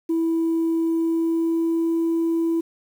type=tone with pitch glide; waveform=sine; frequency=328.8 to 331.1 Hz; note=E4 to E4; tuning=-4 to +8 cents; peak=-17 dBFS; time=0.09-2.61 s; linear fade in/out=10 ms; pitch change=+12 cents; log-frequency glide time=0.79-1.92 s; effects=tanh soft clip ceiling -16 dBFS + 8-bit